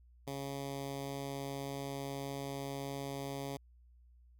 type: tone with notch filter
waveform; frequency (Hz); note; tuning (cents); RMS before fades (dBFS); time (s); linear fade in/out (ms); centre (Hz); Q
10% pulse; 138.59; C#3; 0; -41; 0.27-3.57; 5; 1600; 1.4
effects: added 60 Hz sine -59 dBFS peak until 4.39 s